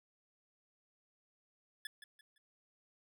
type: tone with echo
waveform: 25% pulse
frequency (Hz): 1722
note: A6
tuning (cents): -38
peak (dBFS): -37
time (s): 1.85-1.87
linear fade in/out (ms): 2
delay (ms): 170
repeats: 3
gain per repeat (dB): -10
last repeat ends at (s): 2.38
effects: none